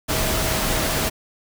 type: tone in noise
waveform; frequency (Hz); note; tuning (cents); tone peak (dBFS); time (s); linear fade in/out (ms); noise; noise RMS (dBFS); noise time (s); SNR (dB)
sine; 639; D#5; +46; -31; 0.08-1.1; 20; pink; -22; 0.08-1.1; -12
effects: none